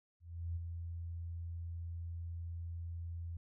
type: tone with ADSR envelope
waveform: sine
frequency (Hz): 84.6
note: E2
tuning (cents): +45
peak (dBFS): -35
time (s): 0.2-3.37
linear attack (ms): 360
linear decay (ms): 23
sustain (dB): -5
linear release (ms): 4
effects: none